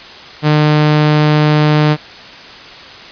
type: tone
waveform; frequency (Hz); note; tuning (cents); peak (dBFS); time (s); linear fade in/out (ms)
sawtooth; 151.2; D#3; -49; -4; 0.42-1.97; 50
effects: white hiss -33 dBFS RMS until 3.11 s + resampled to 11025 Hz